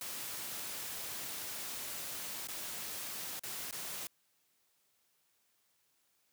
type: noise with dropouts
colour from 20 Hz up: white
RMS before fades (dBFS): -42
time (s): 0.01-4.07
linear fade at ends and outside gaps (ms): 1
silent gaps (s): 2.472-2.485 / 3.394-3.435 / 3.71-3.726
effects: white hiss -75 dBFS RMS until 6.32 s + high-pass 80 Hz 12 dB/octave